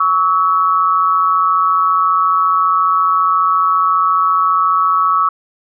sine tone pair together, 1125.4 / 1300 Hz, C#6 / E6, +26 / -24 cents, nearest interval major second, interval 250 cents, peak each -13 dBFS, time 0-5.29 s, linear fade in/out 5 ms, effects none

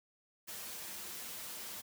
white noise with comb filter, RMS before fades -45 dBFS, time 0.47-1.82 s, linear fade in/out 20 ms, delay 7.2 ms, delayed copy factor -0.7, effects high-pass 80 Hz 12 dB/octave

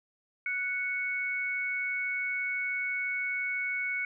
sine tone pair together, 1479.7 / 2217 Hz, F#6 / C#7, 0 / 0 cents, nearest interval perfect fifth, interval 700 cents, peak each -36 / -30 dBFS, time 0.46-4.05 s, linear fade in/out 2 ms, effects none

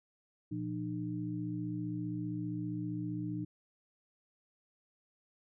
sine tone cluster, 118.2 / 173.4 / 303.2 Hz, A#2 / F3 / D#4, +24 / -12 / -45 cents, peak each -40 / -40 / -38 dBFS, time 0.51-3.45 s, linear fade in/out 10 ms, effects none

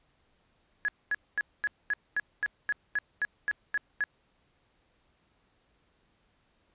sine tone bursts, 1682 Hz, G#6, 22 cents sharp, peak -25 dBFS, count 13, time 0.85-4.039 s, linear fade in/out 0 ms, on 33 ms, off 230 ms, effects pink hiss -70 dBFS RMS until 6.74 s + resampled to 8000 Hz

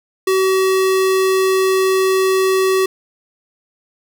square tone, 379.5 Hz, F#4, 44 cents sharp, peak -13 dBFS, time 0.27-2.86 s, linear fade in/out 5 ms, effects 7-bit

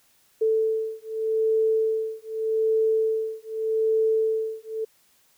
sine beating tone pair, 441.1 / 441.93 Hz, A4 / A4, +4 / +8 cents, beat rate 0.83 Hz, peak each -24 / -24 dBFS, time 0.41-4.85 s, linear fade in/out 10 ms, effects white hiss -62 dBFS RMS until 5.37 s

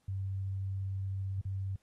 sine tone with dropouts, 96.6 Hz, G2, 25 cents flat, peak -33 dBFS, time 0.08-1.76 s, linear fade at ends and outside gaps 5 ms, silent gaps 1.414-1.451 s, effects pink hiss -75 dBFS RMS until 1.82 s + AAC 32 kbps

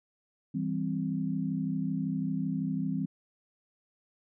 sine chord, C major, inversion first, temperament just, 163.52 / 196.22 / 261.6 Hz, E3 / G3 / C4, -14 / +2 / 0 cents, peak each -33 dBFS, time 0.54-3.06 s, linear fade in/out 10 ms, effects none

